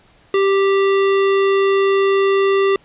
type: tone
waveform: square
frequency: 392 Hz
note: G4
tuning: in tune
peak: -13 dBFS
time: 0.34-2.76 s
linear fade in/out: 2 ms
effects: pink hiss -52 dBFS RMS until 2.84 s + resampled to 8000 Hz